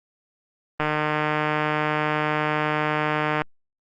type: click train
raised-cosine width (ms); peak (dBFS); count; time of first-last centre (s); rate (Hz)
0.5; -8; 399; 0.8-3.418; 152
effects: Opus 32 kbps